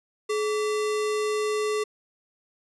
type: tone with sample-and-hold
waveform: sine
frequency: 424.9 Hz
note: G#4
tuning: 40 cents sharp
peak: -23 dBFS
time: 0.29-1.84 s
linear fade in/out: 10 ms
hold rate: 1575 Hz
effects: resampled to 24000 Hz